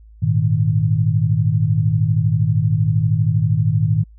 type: chord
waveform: sine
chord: Ab suspended second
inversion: none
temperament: equal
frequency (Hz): 103.83 / 116.54 / 155.56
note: Ab2 / Bb2 / Eb3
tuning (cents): 0 / 0 / 0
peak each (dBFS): -18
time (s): 0.22-4.04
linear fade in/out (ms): 10
effects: added 54 Hz sine -41 dBFS peak until 4.18 s